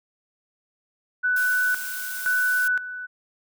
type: tone with tremolo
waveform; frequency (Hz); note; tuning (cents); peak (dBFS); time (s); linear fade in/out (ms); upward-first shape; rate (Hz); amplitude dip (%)
sine; 1491; F#6; +13; -19; 1.23-3.07; 20; square; 0.97; 75
type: noise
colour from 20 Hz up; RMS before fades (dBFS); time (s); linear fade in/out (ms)
blue; -34; 1.36-2.68; 5
effects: none